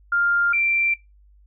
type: tone pair in turn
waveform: sine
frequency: 1400 / 2355 Hz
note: F6 / D7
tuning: +4 / +4 cents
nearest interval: major sixth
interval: 900 cents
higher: second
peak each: -17 / -18 dBFS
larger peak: first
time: 0.12-0.53 / 0.53-0.94 s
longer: neither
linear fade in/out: 5 ms
effects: noise-tail reverb RT60 0.2 s tail -19 dB re dry + added 50 Hz sine -50 dBFS peak until 1.46 s